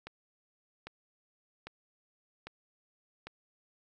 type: click train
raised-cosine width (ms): 0.3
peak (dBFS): -27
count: 5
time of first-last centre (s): 0.07-3.27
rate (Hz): 1.25
effects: none